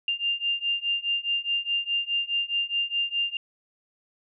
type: beating tone pair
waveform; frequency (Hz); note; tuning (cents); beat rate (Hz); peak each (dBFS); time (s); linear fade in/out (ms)
sine; 2794 / 2798.8; F7 / F7; 0 / +3; 4.8; -28 / -27; 0.08-3.37; 2
effects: none

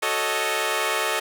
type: chord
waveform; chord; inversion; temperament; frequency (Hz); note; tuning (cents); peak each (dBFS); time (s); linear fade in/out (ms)
10% pulse; D# half-diminished seventh; first; equal; 370 / 440 / 554.4 / 622.3; F#4 / A4 / C#5 / D#5; 0 / 0 / 0 / 0; -23 / -18 / -22 / -18; 0.02-1.2; 10
effects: none

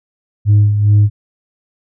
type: tone with tremolo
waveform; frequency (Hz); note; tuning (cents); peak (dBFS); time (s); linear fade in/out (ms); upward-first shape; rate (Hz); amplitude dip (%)
sine; 103.83; G#2; 0; -3; 0.45-1.1; 50; sine; 2.4; 60
effects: tanh soft clip ceiling -4 dBFS

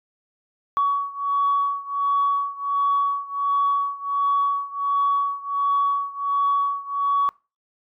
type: beating tone pair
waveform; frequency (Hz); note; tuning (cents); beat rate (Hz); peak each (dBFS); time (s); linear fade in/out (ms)
sine; 1126 / 1127.4; C#6 / C#6; +27 / +29; 1.4; -21 / -23; 0.77-7.29; 0
effects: noise-tail reverb RT60 0.3 s tail -23 dB re dry + tanh soft clip ceiling -12 dBFS

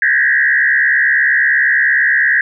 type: tone with frequency modulation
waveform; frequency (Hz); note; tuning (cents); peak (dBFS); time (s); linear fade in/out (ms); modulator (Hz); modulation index
sine; 1771; A6; +11; -9; 0.02-2.41; 2; 68.6; 2.6
effects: none

